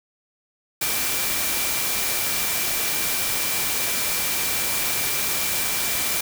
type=tone in noise; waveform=sine; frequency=2349 Hz; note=D7; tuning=in tune; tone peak=-33 dBFS; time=0.81-6.21 s; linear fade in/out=5 ms; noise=white; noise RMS=-24 dBFS; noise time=0.81-6.21 s; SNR=-12 dB; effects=none